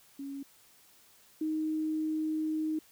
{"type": "tone pair in turn", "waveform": "sine", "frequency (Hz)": [277.2, 312.3], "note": ["C#4", "D#4"], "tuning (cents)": [0, 7], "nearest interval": "major second", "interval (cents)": 207, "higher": "second", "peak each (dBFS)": [-37, -29], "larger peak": "second", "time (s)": [[0.19, 0.43], [1.41, 2.79]], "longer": "second", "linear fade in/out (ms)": 5, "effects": ["white hiss -61 dBFS RMS until 2.91 s"]}